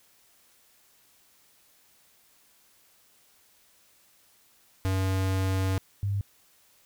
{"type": "tone pair in turn", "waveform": ["square", "sine"], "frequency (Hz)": [95, 100], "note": ["F#2", "G2"], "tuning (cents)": [46, 35], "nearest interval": "minor second", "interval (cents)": 89, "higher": "second", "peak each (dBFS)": -25, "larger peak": "neither", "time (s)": [[4.85, 5.78], [6.03, 6.21]], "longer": "first", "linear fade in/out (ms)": 0, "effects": ["white hiss -62 dBFS RMS until 6.85 s"]}